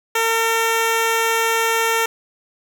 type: tone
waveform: 10% pulse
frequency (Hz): 454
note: A#4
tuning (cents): -46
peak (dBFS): -8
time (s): 0.15-2.06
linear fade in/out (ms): 5
effects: none